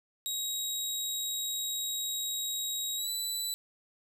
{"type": "tone with pitch glide", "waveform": "20% pulse", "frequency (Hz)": [3809, 3973], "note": ["A#7", "B7"], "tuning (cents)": [37, 10], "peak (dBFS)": -26, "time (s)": [0.26, 3.54], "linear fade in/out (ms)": 0, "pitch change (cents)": 73, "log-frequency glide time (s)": [2.97, 3.09], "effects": ["11-bit"]}